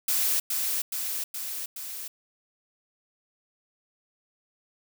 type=noise with echo; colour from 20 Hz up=blue; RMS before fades=-25 dBFS; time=0.08-0.4 s; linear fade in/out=5 ms; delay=420 ms; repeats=4; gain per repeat=-3 dB; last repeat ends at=2.08 s; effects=none